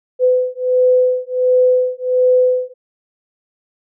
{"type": "beating tone pair", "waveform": "sine", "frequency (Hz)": [504, 505.4], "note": ["B4", "B4"], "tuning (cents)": [35, 40], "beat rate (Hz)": 1.4, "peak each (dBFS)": -14, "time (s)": [0.19, 2.74], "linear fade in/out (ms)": 50, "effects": []}